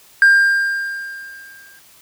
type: tone with exponential decay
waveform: triangle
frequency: 1598 Hz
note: G6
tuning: 33 cents sharp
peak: -3 dBFS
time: 0.22-1.79 s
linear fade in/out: 1 ms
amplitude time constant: 340 ms
effects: tanh soft clip ceiling -1 dBFS + white hiss -48 dBFS RMS until 2.01 s